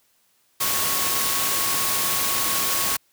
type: tone in noise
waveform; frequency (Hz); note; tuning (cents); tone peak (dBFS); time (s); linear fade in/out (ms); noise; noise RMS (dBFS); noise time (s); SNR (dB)
sine; 1102; C#6; -11; -31; 0.6-2.97; 10; white; -23; 0.6-2.97; -11
effects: white hiss -64 dBFS RMS until 3.12 s + high-pass 60 Hz 12 dB/octave